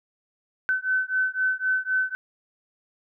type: beating tone pair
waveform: sine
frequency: 1518 / 1521.9 Hz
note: F#6 / F#6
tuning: +44 / +48 cents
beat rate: 3.9 Hz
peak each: -25 dBFS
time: 0.69-2.15 s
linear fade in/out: 0 ms
effects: none